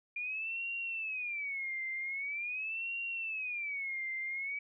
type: tone with vibrato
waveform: sine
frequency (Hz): 2400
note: D7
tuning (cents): +37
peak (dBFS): -35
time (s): 0.16-4.59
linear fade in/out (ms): 5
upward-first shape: sine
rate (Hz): 0.44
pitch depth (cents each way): 240
effects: none